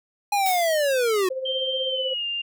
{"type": "linear sweep", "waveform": "square", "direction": "down", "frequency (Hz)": [830.6, 358.7], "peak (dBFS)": -20, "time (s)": [0.32, 1.29], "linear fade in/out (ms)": 5}
{"type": "noise with exponential decay", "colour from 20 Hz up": "blue", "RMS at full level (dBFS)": -28, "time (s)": [0.46, 1.11], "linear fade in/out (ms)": 0, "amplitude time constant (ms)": 140}
{"type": "tone with tremolo", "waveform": "sine", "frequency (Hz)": 523.3, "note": "C5", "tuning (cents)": 0, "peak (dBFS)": -24, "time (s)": [1.3, 2.14], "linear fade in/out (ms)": 10, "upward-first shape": "sine", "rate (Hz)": 16, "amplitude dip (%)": 60}
{"type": "tone with pitch glide", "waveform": "sine", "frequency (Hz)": [3143, 2800], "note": ["G7", "F7"], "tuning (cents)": [4, 4], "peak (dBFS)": -25, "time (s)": [1.45, 2.42], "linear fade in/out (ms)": 10, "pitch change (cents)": -200, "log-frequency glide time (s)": [1.87, 2.26]}
{"effects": []}